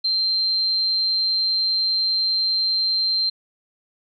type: tone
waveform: sine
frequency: 4145 Hz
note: C8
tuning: 17 cents flat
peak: -18 dBFS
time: 0.04-3.3 s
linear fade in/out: 10 ms
effects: none